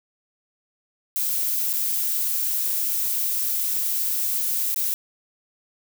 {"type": "noise with dropouts", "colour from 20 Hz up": "violet", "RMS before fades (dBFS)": -24, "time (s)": [1.16, 4.94], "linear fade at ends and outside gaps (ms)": 0, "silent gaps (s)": [[1.73, 1.736], [4.744, 4.761]], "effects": []}